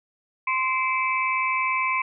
sine tone cluster, 1041 / 2086 / 2315 / 2597 Hz, C6 / C7 / D7 / E7, -9 / -6 / -25 / -26 cents, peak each -24 / -30 / -26 / -32 dBFS, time 0.47-2.02 s, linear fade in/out 5 ms, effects none

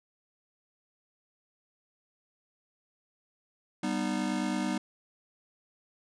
square chord, G augmented, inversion none, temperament just, 196 / 245 / 306.2 Hz, G3 / B3 / D#4, 0 / -14 / -28 cents, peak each -34 dBFS, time 3.83-4.78 s, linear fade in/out 5 ms, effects resampled to 22050 Hz

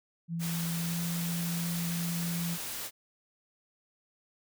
sine tone with pitch glide, 167.5 to 170.33 Hz, E3 to F3, +28 to -43 cents, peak -31 dBFS, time 0.28-2.58 s, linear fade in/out 50 ms, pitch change +29 cents, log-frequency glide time 0.7-1.06 s
white noise, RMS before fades -38 dBFS, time 0.39-2.91 s, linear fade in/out 50 ms
effects none

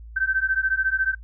sine beating tone pair, 1540 / 1554 Hz, G6 / G6, -31 / -16 cents, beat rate 14 Hz, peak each -23 / -23 dBFS, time 0.16-1.15 s, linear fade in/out 10 ms, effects noise-tail reverb RT60 0.1 s tail -22 dB re dry + added 56 Hz sine -38 dBFS peak until 1.23 s

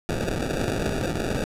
violet noise with sample-and-hold, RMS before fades -26 dBFS, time 0.09-1.44 s, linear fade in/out 0 ms, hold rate 1050 Hz, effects low-pass 11000 Hz 12 dB/octave

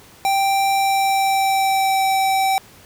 square tone with pitch glide, 784 to 771.9 Hz, G5 to G5, 0 to -27 cents, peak -16 dBFS, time 0.25-2.58 s, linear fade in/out 0 ms, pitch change -27 cents, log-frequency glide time 0.71-2.05 s, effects pink hiss -46 dBFS RMS until 2.85 s + high-pass 60 Hz 12 dB/octave

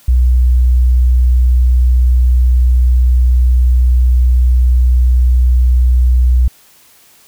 sine tone, 61.9 Hz, B1, 5 cents sharp, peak -6 dBFS, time 0.08-6.48 s, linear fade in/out 5 ms, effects white hiss -46 dBFS RMS until 7.27 s

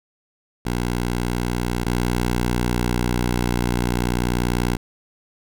10% pulse tone pair in turn, 60.1 / 60.34 Hz, B1 / B1, -46 / -40 cents, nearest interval unison, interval 6 cents, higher second, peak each -13 / -11 dBFS, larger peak second, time 0.65-1.85 / 1.85-4.77 s, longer second, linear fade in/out 10 ms, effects none

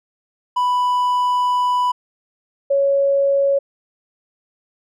triangle / sine tone pair in turn, 990 / 555.6 Hz, B5 / C#5, +4 / +4 cents, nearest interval minor seventh, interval 1000 cents, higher first, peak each -13 dBFS, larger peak neither, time 0.56-1.92 / 2.7-3.59 s, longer first, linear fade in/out 10 ms, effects none

